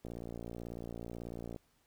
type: click train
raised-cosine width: 2 ms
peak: -30 dBFS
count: 89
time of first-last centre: 0.05-1.562 s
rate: 58.2 Hz
effects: pink hiss -73 dBFS RMS until 1.86 s